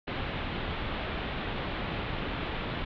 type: low-pass noise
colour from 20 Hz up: pink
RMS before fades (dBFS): -34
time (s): 0.07-2.85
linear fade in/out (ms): 10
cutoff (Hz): 3700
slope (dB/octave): 48
effects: none